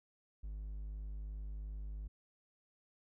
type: tone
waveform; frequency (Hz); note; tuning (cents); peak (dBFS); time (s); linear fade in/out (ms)
triangle; 51.4; G#1; -17; -39; 0.43-2.08; 10
effects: none